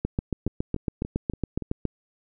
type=two click trains; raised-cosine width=3 ms; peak=-20 / -12 dBFS; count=6 / 14; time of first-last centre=0.19-1.623 / 0.05-1.853 s; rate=3.49 / 7.21 Hz; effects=none